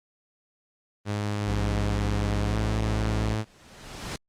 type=tone with pitch glide; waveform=sawtooth; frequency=103.7 to 108.6 Hz; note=G#2 to A2; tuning=-2 to -22 cents; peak=-22 dBFS; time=1.05-3.45 s; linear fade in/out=50 ms; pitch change=+80 cents; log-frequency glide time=2.46-2.58 s
type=tone; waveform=square; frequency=56.4 Hz; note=A1; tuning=44 cents sharp; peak=-28 dBFS; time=1.45-3.37 s; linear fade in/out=50 ms
type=noise with exponential growth; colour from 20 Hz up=pink; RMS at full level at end=-32 dBFS; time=3.1-4.16 s; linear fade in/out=2 ms; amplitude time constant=230 ms
effects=low-pass 8000 Hz 12 dB/octave + Opus 32 kbps